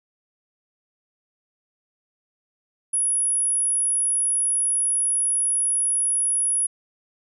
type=tone; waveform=sine; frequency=10310 Hz; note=E9; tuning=40 cents flat; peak=-19 dBFS; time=2.93-6.67 s; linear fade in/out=10 ms; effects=none